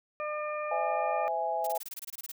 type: harmonic tone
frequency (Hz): 602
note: D5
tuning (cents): +43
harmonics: 1 / 2 / 3 / 4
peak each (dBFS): -34 / -36 / -46 / -42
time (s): 0.2-1.28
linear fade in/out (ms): 0
type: chord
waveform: sine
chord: C augmented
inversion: none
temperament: equal with one note detuned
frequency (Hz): 514.3 / 659.3 / 830.6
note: C5 / E5 / G#5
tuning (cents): -30 / 0 / 0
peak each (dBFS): -37 / -32 / -31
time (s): 0.71-1.78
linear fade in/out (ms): 5
type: noise bursts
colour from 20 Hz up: blue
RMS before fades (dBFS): -40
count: 13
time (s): 1.64-2.318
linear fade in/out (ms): 5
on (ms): 30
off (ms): 24
effects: none